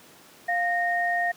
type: tone pair together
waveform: sine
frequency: 701.4 / 1851 Hz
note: F5 / A#6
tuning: +7 / -13 cents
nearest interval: octave + perfect fourth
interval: 1680 cents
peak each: -25 dBFS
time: 0.48-1.32 s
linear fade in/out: 10 ms
effects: pink hiss -51 dBFS RMS until 1.36 s + high-pass 200 Hz 12 dB/octave